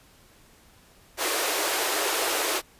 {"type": "high-pass noise", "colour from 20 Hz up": "pink", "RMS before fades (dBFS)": -26, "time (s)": [1.17, 2.62], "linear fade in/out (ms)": 50, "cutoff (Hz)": 340, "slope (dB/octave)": 48, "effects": ["pink hiss -56 dBFS RMS until 2.79 s", "resampled to 32000 Hz"]}